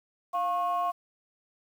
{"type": "tone pair together", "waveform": "sine", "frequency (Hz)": [703, 1089], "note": ["F5", "C#6"], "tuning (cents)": [11, -31], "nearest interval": "minor sixth", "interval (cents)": 758, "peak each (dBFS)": -27, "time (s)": [0.33, 0.92], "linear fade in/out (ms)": 20, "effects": ["tanh soft clip ceiling -21 dBFS", "9-bit"]}